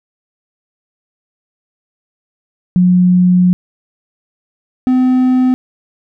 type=tone pair in turn; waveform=sine / triangle; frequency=180.4 / 255.1 Hz; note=F#3 / C4; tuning=-44 / -44 cents; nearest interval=tritone; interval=600 cents; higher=second; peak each=-6 dBFS; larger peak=neither; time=2.76-3.53 / 4.87-5.54 s; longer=first; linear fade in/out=0 ms; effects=none